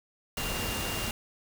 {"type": "tone in noise", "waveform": "sine", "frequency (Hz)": 2794, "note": "F7", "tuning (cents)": 0, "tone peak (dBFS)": -38, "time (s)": [0.37, 1.11], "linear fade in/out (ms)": 2, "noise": "pink", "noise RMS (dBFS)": -33, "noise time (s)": [0.37, 1.11], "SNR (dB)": -8, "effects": []}